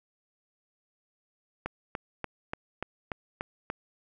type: click train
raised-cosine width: 0.5 ms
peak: -17 dBFS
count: 8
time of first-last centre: 1.66-3.701 s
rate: 3.43 Hz
effects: none